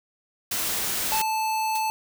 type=noise; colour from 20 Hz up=white; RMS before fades=-27 dBFS; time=0.51-1.22 s; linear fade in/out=5 ms
type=tone; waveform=square; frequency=875 Hz; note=A5; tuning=10 cents flat; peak=-24 dBFS; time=1.12-1.9 s; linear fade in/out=0 ms
type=noise with exponential decay; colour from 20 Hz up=blue; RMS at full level=-28 dBFS; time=1.75-1.86 s; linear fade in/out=5 ms; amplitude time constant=23 ms
effects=none